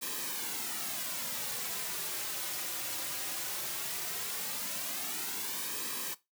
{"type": "noise with flanger", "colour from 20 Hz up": "white", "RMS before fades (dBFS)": -37, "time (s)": [0.01, 6.15], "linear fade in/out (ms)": 20, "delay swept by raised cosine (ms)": [1.4, 4.6], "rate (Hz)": 0.17, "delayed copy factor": -0.6, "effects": ["noise-tail reverb RT60 0.2 s tail -17 dB re dry", "high-pass 150 Hz 12 dB/octave"]}